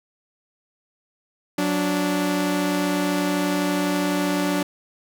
sawtooth tone pair together, 183.63 / 291.5 Hz, F#3 / D4, -13 / -13 cents, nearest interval minor sixth, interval 800 cents, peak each -21 / -18 dBFS, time 1.58-4.63 s, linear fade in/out 5 ms, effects none

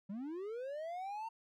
triangle linear sweep, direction up, 185 to 917 Hz, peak -38 dBFS, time 0.09-1.29 s, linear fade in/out 10 ms, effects none

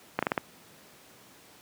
slowing click train, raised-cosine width 0.5 ms, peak -10 dBFS, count 5, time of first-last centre 0.19-0.378 s, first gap 36 ms, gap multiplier 1.18, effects pink hiss -54 dBFS RMS until 1.61 s + high-pass 150 Hz 12 dB/octave

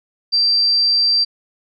sine tone, 4699 Hz, D8, in tune, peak -12 dBFS, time 0.32-1.25 s, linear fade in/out 20 ms, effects none

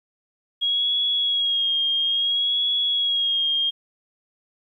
sine tone with vibrato, 3292 Hz, G#7, 16 cents flat, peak -19 dBFS, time 0.61-3.71 s, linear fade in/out 20 ms, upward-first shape sine, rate 0.59 Hz, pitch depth 37 cents each way, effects 10-bit

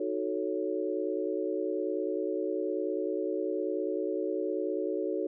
sine chord, D# half-diminished seventh, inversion none, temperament equal, 311.1 / 370 / 440 / 554.4 Hz, D#4 / F#4 / A4 / C#5, 0 / 0 / 0 / 0 cents, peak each -35 / -33 / -34 / -36 dBFS, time 0-5.27 s, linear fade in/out 5 ms, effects none

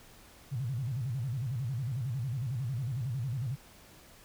sine tone with vibrato, 125.7 Hz, B2, 31 cents sharp, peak -31 dBFS, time 0.51-3.56 s, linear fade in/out 20 ms, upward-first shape square, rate 11 Hz, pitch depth 170 cents each way, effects pink hiss -56 dBFS RMS until 4.24 s

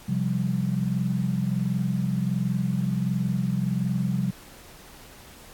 sine chord, C suspended fourth, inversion none, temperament equal, 130.81 / 174.61 / 196 Hz, C3 / F3 / G3, 0 / 0 / 0 cents, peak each -27 dBFS, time 0.08-4.31 s, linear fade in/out 10 ms, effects pink hiss -48 dBFS RMS until 5.53 s + AAC 64 kbps

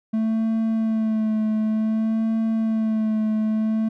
triangle tone with vibrato, 220 Hz, A3, in tune, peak -17 dBFS, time 0.13-3.89 s, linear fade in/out 10 ms, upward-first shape sine, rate 0.55 Hz, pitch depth 27 cents each way, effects none

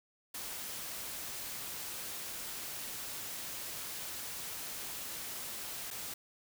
white noise with dropouts, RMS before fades -42 dBFS, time 0.34-6.14 s, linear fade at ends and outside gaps 5 ms, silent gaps 5.905-5.91 s, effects none

